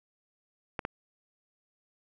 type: clicks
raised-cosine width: 0.5 ms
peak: -17 / -16 dBFS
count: 2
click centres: 0.792 / 0.851 s
effects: none